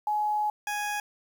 sine / 20% pulse tone pair in turn, 843 / 830.4 Hz, G#5 / G#5, +26 / 0 cents, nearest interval unison, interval 26 cents, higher first, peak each -24 dBFS, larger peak neither, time 0.07-0.5 / 0.67-1 s, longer first, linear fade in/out 2 ms, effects 9-bit

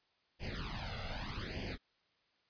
pink noise with flanger, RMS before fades -41 dBFS, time 0.39-1.78 s, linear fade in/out 50 ms, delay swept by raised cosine 0.38 to 1.48 ms, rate 0.82 Hz, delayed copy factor +1, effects white hiss -75 dBFS RMS until 2.49 s + resampled to 11025 Hz

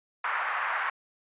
pink band-pass noise, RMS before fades -30 dBFS, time 0.24-0.9 s, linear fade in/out 5 ms, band 970 to 1900 Hz, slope 24 dB/octave, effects resampled to 8000 Hz

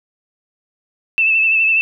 sine tone with vibrato, 2637 Hz, E7, in tune, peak -11 dBFS, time 1.18-1.81 s, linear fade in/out 0 ms, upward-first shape sine, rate 12 Hz, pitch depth 34 cents each way, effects none

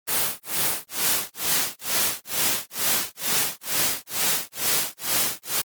white noise with tremolo, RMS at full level -21 dBFS, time 0.07-5.62 s, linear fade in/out 20 ms, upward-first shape sine, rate 2.2 Hz, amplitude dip 100%, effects high-pass 100 Hz 12 dB/octave + Opus 24 kbps

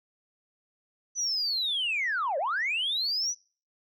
sine linear two-way sweep, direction down then up, 6040 to 516 to 6040 Hz, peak -25 dBFS, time 1.15-3.35 s, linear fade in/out 50 ms, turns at 2.38 s, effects noise-tail reverb RT60 0.4 s tail -25 dB re dry + tanh soft clip ceiling -22 dBFS

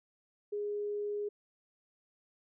sine tone, 413.3 Hz, G#4, 8 cents flat, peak -33 dBFS, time 0.52-1.29 s, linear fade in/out 10 ms, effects none

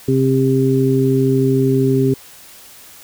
harmonic tone, 132.7 Hz, C3, 25 cents sharp, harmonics 1 / 2 / 3, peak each -16 / -16 / -16 dBFS, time 0.08-2.14 s, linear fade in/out 5 ms, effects white hiss -41 dBFS RMS until 3.03 s

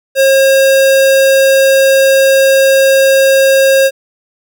square tone, 539 Hz, C#5, 49 cents flat, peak -6 dBFS, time 0.15-3.91 s, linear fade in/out 50 ms, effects none

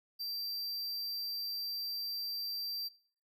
square tone, 4699 Hz, D8, in tune, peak -37 dBFS, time 0.19-2.89 s, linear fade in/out 20 ms, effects noise-tail reverb RT60 0.5 s tail -19 dB re dry

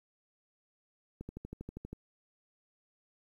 click train, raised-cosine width 3 ms, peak -29 dBFS, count 10, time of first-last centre 1.21-1.93 s, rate 12.5 Hz, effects 11-bit

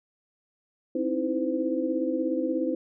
sine tone cluster, 263.1 / 313.6 / 330.3 / 511 Hz, C4 / D#4 / E4 / C5, +10 / +14 / +4 / -41 cents, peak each -30 dBFS, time 0.95-2.75 s, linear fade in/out 5 ms, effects none

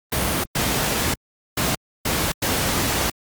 pink noise bursts at uneven times, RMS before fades -21 dBFS, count 5, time 0.12-0.44 / 0.55-1.14 / 1.57-1.75 / 2.05-2.32 / 2.42-3.1 s, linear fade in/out 5 ms, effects high-pass 60 Hz 12 dB/octave + Opus 32 kbps

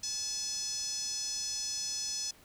5% pulse tone with band-pass filter, 860 Hz, A5, 40 cents flat, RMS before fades -36 dBFS, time 0.03-2.31 s, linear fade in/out 5 ms, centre 5600 Hz, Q 6, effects pink hiss -59 dBFS RMS until 2.44 s

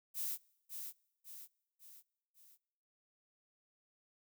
violet noise with echo, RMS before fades -39 dBFS, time 0.14-0.38 s, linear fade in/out 50 ms, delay 550 ms, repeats 4, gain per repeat -6 dB, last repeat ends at 2.58 s, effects noise-tail reverb RT60 1.0 s tail -26 dB re dry

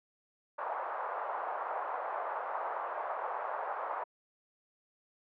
pink band-pass noise, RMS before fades -37 dBFS, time 0.58-4.04 s, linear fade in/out 10 ms, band 630 to 1200 Hz, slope 24 dB/octave, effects high-pass 400 Hz 12 dB/octave

